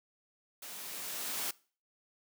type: noise with level ramp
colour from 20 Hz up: white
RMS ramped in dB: -46 to -35 dBFS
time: 0.62-1.51 s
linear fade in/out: 5 ms
effects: noise-tail reverb RT60 0.4 s tail -22 dB re dry + high-pass 200 Hz 12 dB/octave